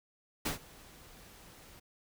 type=noise with ADSR envelope; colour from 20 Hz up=pink; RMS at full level=-32 dBFS; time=0.45-1.8 s; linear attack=10 ms; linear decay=120 ms; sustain=-23 dB; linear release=11 ms; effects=none